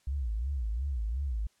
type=tone with vibrato; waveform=sine; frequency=61.5 Hz; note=B1; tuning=7 cents flat; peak=-29 dBFS; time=0.07-1.47 s; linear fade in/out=5 ms; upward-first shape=sine; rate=2.8 Hz; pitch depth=260 cents each way; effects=white hiss -70 dBFS RMS until 1.6 s + low-pass 9000 Hz 12 dB/octave